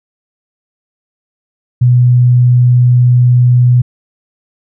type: tone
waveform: sine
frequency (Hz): 123.47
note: B2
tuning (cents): 0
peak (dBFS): -4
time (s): 1.81-3.82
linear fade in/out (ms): 10
effects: none